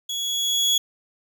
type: tone with level ramp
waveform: 30% pulse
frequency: 3359 Hz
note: G#7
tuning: 19 cents sharp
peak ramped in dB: -24 to -14 dBFS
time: 0.09-0.78 s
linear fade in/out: 5 ms
effects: none